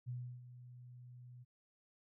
sine tone with ADSR envelope, 123.47 Hz, B2, in tune, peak -39 dBFS, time 0.06-1.45 s, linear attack 29 ms, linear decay 320 ms, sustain -13 dB, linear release 28 ms, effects none

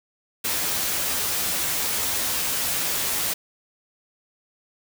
white noise with comb filter, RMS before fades -25 dBFS, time 0.44-3.34 s, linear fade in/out 10 ms, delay 12 ms, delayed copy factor +0.5, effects none

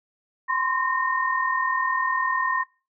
sine tone cluster, 1030 / 1070 / 1839 Hz, C6 / C6 / A#6, -28 / +38 / -24 cents, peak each -26 dBFS, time 0.48-2.64 s, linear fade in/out 20 ms, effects noise-tail reverb RT60 0.3 s tail -19 dB re dry

